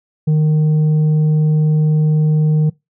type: tone with tanh clipping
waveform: sine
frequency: 154 Hz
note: D#3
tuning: 17 cents flat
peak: -11 dBFS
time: 0.27-2.7 s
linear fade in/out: 10 ms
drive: 4 dB
effects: noise-tail reverb RT60 0.2 s tail -23 dB re dry